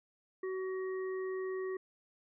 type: harmonic tone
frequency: 376.3 Hz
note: F#4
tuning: 29 cents sharp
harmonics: 1 / 3 / 5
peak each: -35 / -49 / -49 dBFS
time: 0.43-1.77 s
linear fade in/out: 5 ms
effects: none

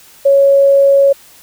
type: tone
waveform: sine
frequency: 554.4 Hz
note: C#5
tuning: in tune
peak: -5 dBFS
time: 0.25-1.13 s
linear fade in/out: 10 ms
effects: white hiss -42 dBFS RMS until 1.42 s

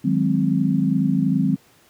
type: chord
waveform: sine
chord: Ab dominant seventh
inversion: second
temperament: equal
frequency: 155.56 / 185 / 207.7 / 261.6 Hz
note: Eb3 / Gb3 / Ab3 / C4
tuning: 0 / 0 / 0 / 0 cents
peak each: -22 / -21 / -23 / -21 dBFS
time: 0.04-1.56 s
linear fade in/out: 10 ms
effects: pink hiss -55 dBFS RMS until 1.89 s + high-pass 100 Hz 12 dB/octave

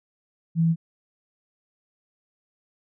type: tone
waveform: sine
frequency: 164.81 Hz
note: E3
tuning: in tune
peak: -17 dBFS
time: 0.55-0.76 s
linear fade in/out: 50 ms
effects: none

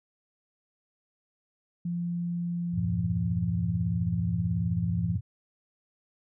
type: tone with pitch glide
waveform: sine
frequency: 173.1 to 170.82 Hz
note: F3 to F3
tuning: -15 to -38 cents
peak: -28 dBFS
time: 1.85-5.16 s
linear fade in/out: 5 ms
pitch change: -23 cents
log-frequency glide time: 2.56-3.71 s
type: chord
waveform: sine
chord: E diminished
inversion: none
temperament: equal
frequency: 82.41 / 98 / 116.54 Hz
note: E2 / G2 / Bb2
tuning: 0 / 0 / 0 cents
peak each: -36 / -31 / -31 dBFS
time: 2.73-5.21 s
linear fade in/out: 20 ms
effects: none

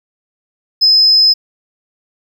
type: tone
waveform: triangle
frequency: 5100 Hz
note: D#8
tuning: 42 cents sharp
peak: -3 dBFS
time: 0.81-1.34 s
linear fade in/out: 20 ms
effects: tanh soft clip ceiling -3 dBFS

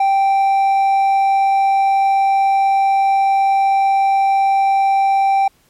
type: tone with hard clipping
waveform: sine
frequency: 783 Hz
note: G5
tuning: 2 cents flat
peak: -12 dBFS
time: 0-5.48 s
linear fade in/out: 5 ms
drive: 3 dB
effects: pink hiss -56 dBFS RMS until 5.69 s + MP3 64 kbps

